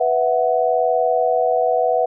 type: chord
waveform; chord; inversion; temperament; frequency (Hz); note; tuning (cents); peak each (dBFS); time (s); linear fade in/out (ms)
sine; B suspended fourth; none; equal; 493.9 / 659.3 / 740; B4 / E5 / F#5; 0 / 0 / 0; -19; 0-2.06; 10
effects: none